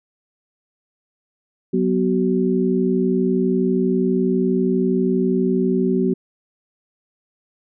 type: tone cluster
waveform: sine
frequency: 185 / 245 / 377.3 Hz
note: F#3 / B3 / F#4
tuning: 0 / -14 / +34 cents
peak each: -20 dBFS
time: 1.73-6.14 s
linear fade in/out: 10 ms
effects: none